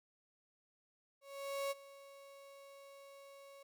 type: tone with ADSR envelope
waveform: 35% pulse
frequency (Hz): 554.4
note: C#5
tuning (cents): 0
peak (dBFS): -34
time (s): 1.21-3.63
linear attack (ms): 500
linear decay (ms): 26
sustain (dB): -19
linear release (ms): 5
effects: none